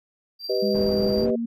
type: tone with tremolo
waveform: triangle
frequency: 4715 Hz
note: D8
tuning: 6 cents sharp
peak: -29 dBFS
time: 0.39-1.27 s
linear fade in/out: 50 ms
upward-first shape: square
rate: 19 Hz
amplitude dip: 35%
type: chord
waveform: sine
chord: G augmented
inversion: none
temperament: equal with one note detuned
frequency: 389.5 / 493.9 / 622.3 Hz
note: G4 / B4 / D#5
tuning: -11 / 0 / 0 cents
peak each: -24 / -25 / -28 dBFS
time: 0.49-1.36 s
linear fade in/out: 10 ms
type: tone with pitch glide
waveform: sine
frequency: 204.6 to 232.3 Hz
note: G#3 to A#3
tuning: -26 to -6 cents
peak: -24 dBFS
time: 0.62-1.46 s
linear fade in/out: 10 ms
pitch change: +220 cents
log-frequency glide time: 1.15-1.26 s
type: low-pass noise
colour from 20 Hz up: white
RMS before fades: -32 dBFS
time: 0.74-1.31 s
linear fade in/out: 10 ms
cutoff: 380 Hz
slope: 12 dB/octave
effects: none